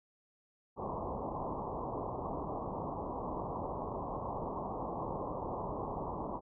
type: low-pass noise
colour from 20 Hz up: white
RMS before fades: -39 dBFS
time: 0.76-6.41 s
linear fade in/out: 50 ms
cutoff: 1100 Hz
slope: 96 dB/octave
effects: none